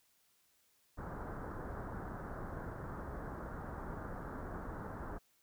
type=low-pass noise; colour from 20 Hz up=pink; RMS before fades=-44 dBFS; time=0.97-5.19 s; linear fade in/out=20 ms; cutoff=1600 Hz; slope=48 dB/octave; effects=white hiss -73 dBFS RMS until 5.42 s